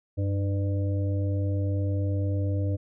harmonic tone with a mistuned harmonic, 99.8 Hz, G2, 32 cents sharp, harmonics 1 / 3 / 5 / 6, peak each -24 / -34 / -38 / -40 dBFS, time 0.17-2.77 s, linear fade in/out 20 ms, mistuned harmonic 1, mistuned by -52 cents, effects none

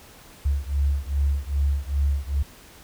sine beating tone pair, 69.3 / 71.8 Hz, C#2 / D2, 0 / -39 cents, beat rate 2.5 Hz, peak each -23 / -24 dBFS, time 0.45-2.43 s, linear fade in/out 10 ms, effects pink hiss -48 dBFS RMS until 2.83 s

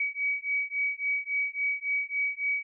sine beating tone pair, 2267 / 2270.6 Hz, C#7 / C#7, +38 / +41 cents, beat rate 3.6 Hz, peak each -30 dBFS, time 0-2.63 s, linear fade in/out 5 ms, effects none

